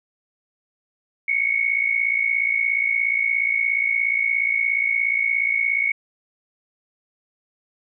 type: tone pair together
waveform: sine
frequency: 2182 / 2239 Hz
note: C#7 / C#7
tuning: -28 / +17 cents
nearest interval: unison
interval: 45 cents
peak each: -21 / -21 dBFS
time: 1.28-5.92 s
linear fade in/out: 5 ms
effects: none